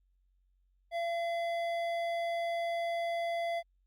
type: tone with hard clipping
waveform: triangle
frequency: 680 Hz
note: F5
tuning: 46 cents flat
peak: -33 dBFS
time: 0.91-3.63 s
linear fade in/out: 50 ms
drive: 14 dB
effects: added 46 Hz sine -68 dBFS peak until 3.86 s + Opus 48 kbps